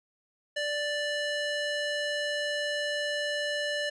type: tone with band-pass filter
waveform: square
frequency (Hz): 587.3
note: D5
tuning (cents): 0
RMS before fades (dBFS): -31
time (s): 0.56-3.9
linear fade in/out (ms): 10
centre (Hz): 2500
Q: 0.75
effects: resampled to 24000 Hz